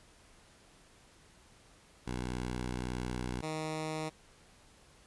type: tone pair in turn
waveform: 10% pulse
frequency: 61.74 / 156.61 Hz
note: B1 / D#3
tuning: 0 / +12 cents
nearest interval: octave + major third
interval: 1612 cents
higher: second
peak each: -27 dBFS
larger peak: neither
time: 2.06-3.42 / 3.42-4.1 s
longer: first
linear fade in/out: 20 ms
effects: pink hiss -61 dBFS RMS until 5.06 s + resampled to 24000 Hz